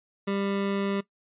25% pulse tone, 198.4 Hz, G3, 21 cents sharp, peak -22 dBFS, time 0.27-1.01 s, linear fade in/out 10 ms, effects noise-tail reverb RT60 0.1 s tail -19 dB re dry + resampled to 8000 Hz

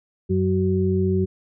harmonic tone, 93.8 Hz, F#2, 24 cents sharp, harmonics 1 / 2 / 4, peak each -22 / -22 / -22 dBFS, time 0.29-1.26 s, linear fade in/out 20 ms, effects none

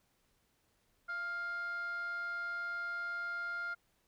sine tone with frequency modulation, 1401 Hz, F6, 5 cents sharp, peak -34 dBFS, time 1.08-3.75 s, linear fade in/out 20 ms, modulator 719 Hz, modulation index 0.3, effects tanh soft clip ceiling -35 dBFS + pink hiss -75 dBFS RMS until 4.07 s

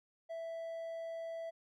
triangle tone, 660 Hz, E5, 2 cents sharp, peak -38 dBFS, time 0.29-1.51 s, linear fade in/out 20 ms, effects none

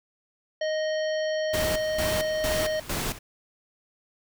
harmonic tone, 622.3 Hz, D#5, in tune, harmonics 1 / 3 / 5 / 7 / 9, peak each -25 / -35 / -39 / -42 / -44 dBFS, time 0.61-2.8 s, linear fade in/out 5 ms
pink noise with tremolo, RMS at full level -29 dBFS, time 1.53-3.19 s, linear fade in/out 10 ms, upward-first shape square, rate 2.2 Hz, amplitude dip 80%
effects none

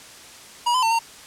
square tone with pitch steps, 959 / 1016 / 901 / 917 Hz, A#5 / B5 / A5 / A#5, +49 / +49 / +41 / -29 cents, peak -18 dBFS, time 0.66-0.992 s, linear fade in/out 10 ms, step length 83 ms, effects white hiss -43 dBFS RMS until 1.26 s + low-pass 9000 Hz 12 dB/octave

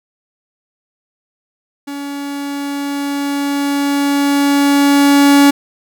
45% pulse tone with level ramp, 282.9 Hz, C#4, 35 cents sharp, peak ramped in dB -23 to -5 dBFS, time 1.87-5.51 s, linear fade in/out 10 ms, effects none

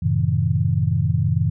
sine chord, F# diminished seventh, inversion none, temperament just, 92.5 / 111 / 133.2 / 159.84 Hz, F#2 / A2 / C3 / Eb3, 0 / +16 / +31 / +47 cents, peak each -22 dBFS, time 0.02-1.5 s, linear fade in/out 10 ms, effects none

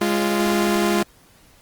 sawtooth tone pair together, 206.5 / 346.9 Hz, G#3 / F4, -10 / -12 cents, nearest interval major sixth, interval 898 cents, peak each -16 dBFS, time 0.01-1.03 s, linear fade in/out 5 ms, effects pink hiss -53 dBFS RMS until 1.61 s + Opus 24 kbps

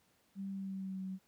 sine tone with pitch glide, 195.2 to 188.99 Hz, G3 to F#3, -7 to +37 cents, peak -38 dBFS, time 0.35-1.19 s, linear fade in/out 50 ms, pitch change -56 cents, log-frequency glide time 0.5-1.02 s, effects pink hiss -72 dBFS RMS until 1.27 s + high-pass 100 Hz 12 dB/octave

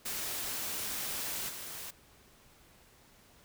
white noise with level steps, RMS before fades -37 / -43 dBFS, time 0.05-1.91 s, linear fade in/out 10 ms, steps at 1.48 s, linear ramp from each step 20 ms, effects pink hiss -61 dBFS RMS until 3.44 s

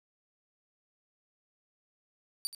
25% pulse tone with echo, 4620 Hz, D8, 29 cents flat, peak -26 dBFS, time 2.45-2.47 s, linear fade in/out 0 ms, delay 78 ms, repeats 1, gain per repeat -13 dB, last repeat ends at 2.548 s, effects none

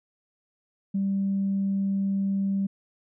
sine tone, 196 Hz, G3, in tune, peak -22 dBFS, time 0.94-2.67 s, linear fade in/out 10 ms, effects tanh soft clip ceiling -18 dBFS

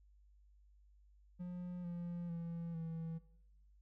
triangle tone with pitch steps, 178.1 / 173.13 / 168.3 / 163.6 Hz, F3 / F3 / E3 / E3, +34 / -15 / +36 / -13 cents, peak -39 dBFS, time 1.39-3.19 s, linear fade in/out 20 ms, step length 450 ms, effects noise-tail reverb RT60 0.8 s tail -18 dB re dry + added 50 Hz sine -63 dBFS peak until 3.81 s

